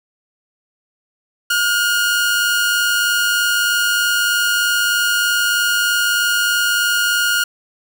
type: tone pair together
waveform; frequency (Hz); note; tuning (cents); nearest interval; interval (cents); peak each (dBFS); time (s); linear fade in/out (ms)
sawtooth; 1426.8 / 1530; F6 / G6; +37 / -42; minor second; 121; -11 / -22; 1.5-7.44; 5
effects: none